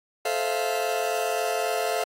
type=chord; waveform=40% pulse; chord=F major seventh; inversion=first; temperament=just; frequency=436.5 / 523.8 / 654.8 / 698.5 Hz; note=A4 / C5 / E5 / F5; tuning=-14 / +2 / -12 / 0 cents; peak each=-29 / -31 / -30 / -27 dBFS; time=0.25-2.04 s; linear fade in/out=5 ms; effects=AAC 48 kbps